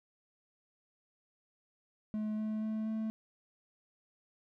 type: tone with pitch steps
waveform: triangle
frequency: 214.2 / 216.1 / 217.9 / 219.8 Hz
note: A3 / A3 / A3 / A3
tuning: -46 / -31 / -17 / -2 cents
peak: -31 dBFS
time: 2.14-3.1 s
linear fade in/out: 0 ms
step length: 240 ms
effects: none